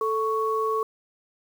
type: tone pair together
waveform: sine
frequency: 440.1 / 1111.5 Hz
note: A4 / C#6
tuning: 0 / +4 cents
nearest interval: octave + major third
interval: 1604 cents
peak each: -25 dBFS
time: 0.01-0.83 s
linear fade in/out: 2 ms
effects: 8-bit